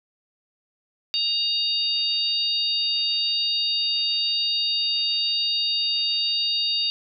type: tone cluster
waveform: sine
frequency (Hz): 2822 / 3729 / 4628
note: F7 / A#7 / D8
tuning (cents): +17 / 0 / -26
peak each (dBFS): -28 / -25 / -24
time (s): 1.14-6.9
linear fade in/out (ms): 0
effects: none